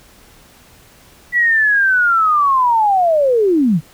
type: linear sweep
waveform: sine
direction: down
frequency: 1965 to 138.59 Hz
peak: -10 dBFS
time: 1.32-3.81 s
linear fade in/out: 50 ms
effects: pink hiss -46 dBFS RMS until 3.93 s